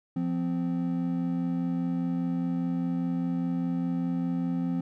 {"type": "tone pair together", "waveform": "triangle", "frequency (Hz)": [173.55, 258.5], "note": ["F3", "C4"], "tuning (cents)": [-11, -21], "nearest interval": "perfect fifth", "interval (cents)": 690, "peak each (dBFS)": -27, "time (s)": [0.16, 4.81], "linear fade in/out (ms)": 5, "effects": []}